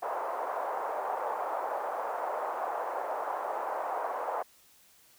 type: band-pass noise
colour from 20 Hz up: white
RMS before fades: -34 dBFS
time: 0.02-4.43 s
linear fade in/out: 10 ms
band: 550 to 980 Hz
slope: 24 dB/octave
effects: white hiss -61 dBFS RMS until 5.18 s